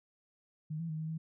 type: tone with pitch steps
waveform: sine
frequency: 154.8 / 166 / 156.4 / 158.1 / 160.5 Hz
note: D#3 / E3 / D#3 / D#3 / E3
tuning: -9 / +12 / +9 / +28 / -46 cents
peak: -35 dBFS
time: 0.7-1.18 s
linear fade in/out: 10 ms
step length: 96 ms
effects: none